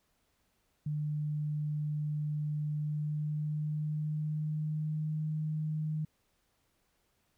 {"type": "tone with pitch glide", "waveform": "sine", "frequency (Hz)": [150, 154.57], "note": ["D3", "D#3"], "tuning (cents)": [37, -11], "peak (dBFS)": -31, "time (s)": [0.86, 6.05], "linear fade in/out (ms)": 5, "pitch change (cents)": 52, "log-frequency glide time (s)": [2.76, 5.22], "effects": ["pink hiss -75 dBFS RMS until 7.37 s"]}